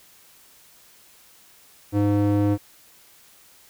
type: tone with band-pass filter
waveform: square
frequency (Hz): 102.4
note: G#2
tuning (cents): -24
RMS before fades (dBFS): -20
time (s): 1.92-2.58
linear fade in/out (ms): 50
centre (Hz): 300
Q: 1.3
effects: white hiss -53 dBFS RMS until 3.69 s